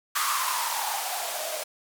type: noise with band-pass filter sweep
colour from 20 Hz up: violet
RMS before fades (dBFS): -29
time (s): 0.15-1.64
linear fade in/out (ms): 10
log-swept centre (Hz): 1200 to 590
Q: 7.7
effects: none